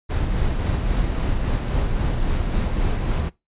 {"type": "noise with tremolo", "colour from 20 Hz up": "brown", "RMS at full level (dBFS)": -20, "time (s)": [0.09, 3.3], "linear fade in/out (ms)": 20, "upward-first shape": "sine", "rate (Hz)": 3.7, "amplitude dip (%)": 30, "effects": ["noise-tail reverb RT60 0.2 s tail -20 dB re dry", "resampled to 8000 Hz"]}